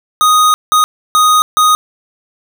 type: tone bursts at uneven times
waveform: square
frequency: 1244.5 Hz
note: D#6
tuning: in tune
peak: -7 dBFS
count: 4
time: 0.21-0.54 / 0.72-0.84 / 1.15-1.42 / 1.57-1.75 s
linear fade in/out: 0 ms
effects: none